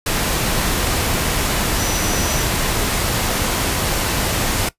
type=tone in noise; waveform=sine; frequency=5920 Hz; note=F#8; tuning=in tune; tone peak=-26 dBFS; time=1.79-2.43 s; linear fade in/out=5 ms; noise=pink; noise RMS=-19 dBFS; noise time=0.06-4.69 s; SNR=-10 dB; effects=noise-tail reverb RT60 0.1 s tail -18 dB re dry + resampled to 32000 Hz